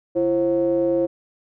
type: ring-modulated tone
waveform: triangle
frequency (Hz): 97.6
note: G2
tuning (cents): -7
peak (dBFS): -12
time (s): 0.15-1.07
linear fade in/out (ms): 20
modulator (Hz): 435
effects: none